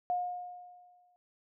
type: tone with exponential decay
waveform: sine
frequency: 716 Hz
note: F5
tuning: 43 cents sharp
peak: -27 dBFS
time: 0.1-1.16 s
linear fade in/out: 0 ms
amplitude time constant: 230 ms
effects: none